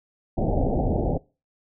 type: low-pass noise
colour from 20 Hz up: pink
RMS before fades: -23 dBFS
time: 0.37-1.18 s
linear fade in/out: 10 ms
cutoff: 810 Hz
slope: 96 dB/octave
effects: noise-tail reverb RT60 0.3 s tail -21 dB re dry